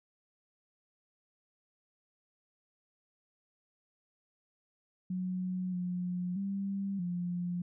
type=tone with pitch steps; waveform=sine; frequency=183.6 / 179.2 / 196.8 / 176.3 Hz; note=F#3 / F3 / G3 / F3; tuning=-13 / +45 / +7 / +17 cents; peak=-32 dBFS; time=5.1-7.62 s; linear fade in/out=5 ms; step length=630 ms; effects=none